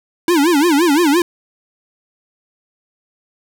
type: tone with vibrato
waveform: square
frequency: 314.9 Hz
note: D#4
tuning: 21 cents sharp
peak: -11 dBFS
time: 0.28-1.22 s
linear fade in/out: 2 ms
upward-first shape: sine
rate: 5.8 Hz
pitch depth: 220 cents each way
effects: none